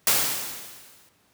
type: noise with exponential decay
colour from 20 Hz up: white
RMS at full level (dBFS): -18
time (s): 0.07-1.09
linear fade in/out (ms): 2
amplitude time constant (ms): 220
effects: pink hiss -63 dBFS RMS until 1.33 s + high-pass 100 Hz 12 dB/octave